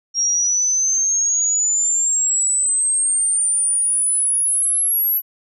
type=exponential sweep; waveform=sine; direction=up; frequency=5588 to 11760 Hz; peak=-15 dBFS; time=0.14-5.22 s; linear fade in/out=50 ms; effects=none